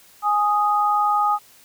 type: tone pair together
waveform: sine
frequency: 830.6 / 1244.5 Hz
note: G#5 / D#6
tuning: 0 / 0 cents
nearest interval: perfect fifth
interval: 700 cents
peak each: -19 dBFS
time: 0.22-1.39 s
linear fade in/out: 50 ms
effects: white hiss -51 dBFS RMS until 1.64 s